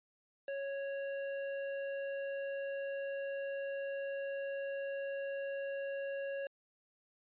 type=tone with hard clipping; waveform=triangle; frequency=553 Hz; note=C#5; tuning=4 cents flat; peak=-39 dBFS; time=0.48-6.47 s; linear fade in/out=2 ms; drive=18 dB; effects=resampled to 8000 Hz